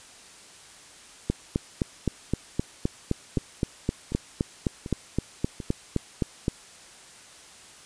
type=two click trains; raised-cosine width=3 ms; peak=-10 / -21 dBFS; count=21 / 4; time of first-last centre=1.3-6.481 / 3.38-5.602 s; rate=3.86 / 1.35 Hz; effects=white hiss -49 dBFS RMS until 7.85 s + resampled to 22050 Hz